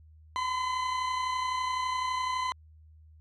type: tone pair together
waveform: 40% pulse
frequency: 987.8 / 1019.7 Hz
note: B5 / C6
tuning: 0 / -45 cents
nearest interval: minor second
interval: 55 cents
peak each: -37 / -28 dBFS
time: 0.36-2.52 s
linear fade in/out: 0 ms
effects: added 78 Hz sine -52 dBFS peak until 3.2 s + low-pass 5000 Hz 12 dB/octave